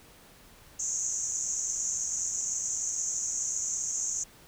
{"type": "band-pass noise", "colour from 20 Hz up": "pink", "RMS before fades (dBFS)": -32, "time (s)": [0.79, 4.24], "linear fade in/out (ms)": 10, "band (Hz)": [6200, 7200], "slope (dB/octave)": 96, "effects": ["pink hiss -55 dBFS RMS until 4.47 s"]}